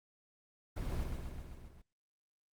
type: noise with echo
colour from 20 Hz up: brown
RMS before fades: -38 dBFS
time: 0.76-1.04 s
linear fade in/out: 10 ms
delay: 130 ms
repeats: 6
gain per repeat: -3 dB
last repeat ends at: 1.82 s
effects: Opus 24 kbps